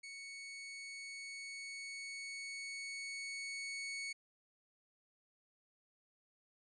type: tone with level ramp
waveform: sawtooth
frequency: 2220 Hz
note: C#7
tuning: 2 cents sharp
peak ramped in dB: -44 to -37 dBFS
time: 0.03-4.13 s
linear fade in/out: 10 ms
effects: resampled to 22050 Hz